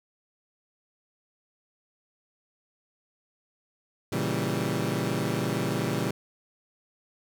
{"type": "chord", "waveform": "20% pulse", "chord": "A# diminished seventh", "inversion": "none", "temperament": "equal", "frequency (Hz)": [116.54, 138.59, 164.81, 196], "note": ["A#2", "C#3", "E3", "G3"], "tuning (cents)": [0, 0, 0, 0], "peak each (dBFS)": -27, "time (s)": [4.12, 6.11], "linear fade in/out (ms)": 5, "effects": []}